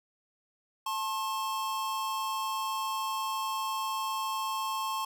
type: tone pair together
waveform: square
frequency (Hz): 880 / 1072.1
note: A5 / C6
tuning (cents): 0 / +42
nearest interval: minor third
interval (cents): 342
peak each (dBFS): -36 / -33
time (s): 0.86-5.05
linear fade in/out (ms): 5
effects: none